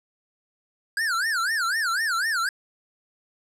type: tone with vibrato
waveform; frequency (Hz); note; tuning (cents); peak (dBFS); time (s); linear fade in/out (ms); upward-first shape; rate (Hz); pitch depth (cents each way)
square; 1568; G6; 0; -23; 0.97-2.49; 2; sine; 4; 280
effects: low-pass 11000 Hz 12 dB/octave